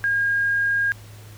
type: tone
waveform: sine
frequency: 1623 Hz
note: G#6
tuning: 40 cents flat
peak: -18 dBFS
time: 0.04-0.92 s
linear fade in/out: 0 ms
effects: added 105 Hz sine -40 dBFS peak until 1.37 s + pink hiss -48 dBFS RMS until 1.37 s